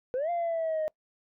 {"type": "exponential two-way sweep", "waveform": "sine", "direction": "up then down", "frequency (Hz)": [485.6, 698.5, 616], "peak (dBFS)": -25, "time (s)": [0.14, 0.88], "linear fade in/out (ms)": 0, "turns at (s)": 0.3, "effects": ["noise-tail reverb RT60 0.1 s tail -25 dB re dry", "tanh soft clip ceiling -25 dBFS"]}